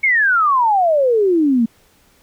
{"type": "exponential sweep", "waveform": "sine", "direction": "down", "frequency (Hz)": [2229, 220], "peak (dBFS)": -11, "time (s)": [0.03, 1.66], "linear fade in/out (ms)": 10, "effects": ["pink hiss -54 dBFS RMS until 2.22 s"]}